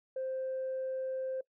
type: tone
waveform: sine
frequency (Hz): 523.3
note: C5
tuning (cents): 0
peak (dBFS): -32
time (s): 0.16-1.41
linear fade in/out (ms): 5
effects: noise-tail reverb RT60 0.1 s tail -22 dB re dry + tanh soft clip ceiling -30 dBFS